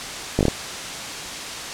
slowing click train, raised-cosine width 2 ms, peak -4 dBFS, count 5, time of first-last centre 0.39-0.483 s, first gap 18 ms, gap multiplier 1.17, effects white hiss -30 dBFS RMS until 1.73 s + low-pass 7000 Hz 12 dB/octave

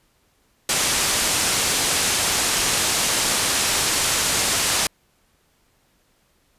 white low-pass noise, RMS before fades -21 dBFS, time 0.69-4.87 s, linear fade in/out 2 ms, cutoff 9800 Hz, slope 24 dB/octave, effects pink hiss -63 dBFS RMS until 6.58 s + resampled to 32000 Hz

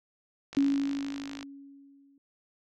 click train, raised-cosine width 0.2 ms, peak -24 dBFS, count 48, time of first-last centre 0.53-1.429 s, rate 52.3 Hz
sine tone with exponential decay, 278.2 Hz, C#4, 6 cents sharp, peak -20 dBFS, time 0.57-2.18 s, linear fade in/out 2 ms, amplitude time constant 350 ms
effects none

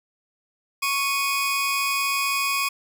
sawtooth tone pair together, 1108.7 / 2489 Hz, C#6 / D#7, 0 / 0 cents, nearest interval octave + major second, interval 1400 cents, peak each -21 / -21 dBFS, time 0.82-2.69 s, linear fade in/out 10 ms, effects none

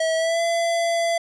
square tone with pitch glide, 646 to 675.4 Hz, E5 to E5, -35 to +42 cents, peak -20 dBFS, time 0-1.18 s, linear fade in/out 5 ms, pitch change +77 cents, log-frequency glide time 0.16-0.42 s, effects resampled to 22050 Hz + 10-bit

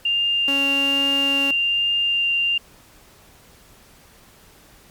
sine tone with vibrato, 2794 Hz, F7, in tune, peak -17 dBFS, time 0.05-2.58 s, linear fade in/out 5 ms, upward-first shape triangle, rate 1.2 Hz, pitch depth 8 cents each way
sawtooth tone, 277.2 Hz, C#4, in tune, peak -21 dBFS, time 0.48-1.51 s, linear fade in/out 2 ms
effects pink hiss -50 dBFS RMS until 4.9 s + MP3 96 kbps

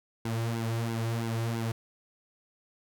sawtooth tone with flanger, 114.7 Hz, A#2, 28 cents flat, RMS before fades -31 dBFS, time 0.25-1.72 s, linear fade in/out 5 ms, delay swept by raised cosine 1.6 to 4.2 ms, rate 3 Hz, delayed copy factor -0.75, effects none

